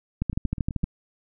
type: two click trains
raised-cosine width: 5 ms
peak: -12 / -20 dBFS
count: 9 / 5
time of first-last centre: 0.22-0.84 / 0.33-0.834 s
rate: 12.9 / 7.93 Hz
effects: none